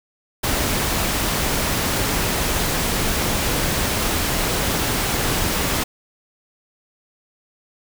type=noise; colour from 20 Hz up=pink; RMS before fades=-21 dBFS; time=0.43-5.84 s; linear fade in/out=10 ms; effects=none